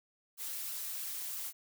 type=noise with flanger; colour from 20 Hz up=blue; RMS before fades=-40 dBFS; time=0.37-1.53 s; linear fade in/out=50 ms; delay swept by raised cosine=0.67 to 6.57 ms; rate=3 Hz; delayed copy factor=+0.6; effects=none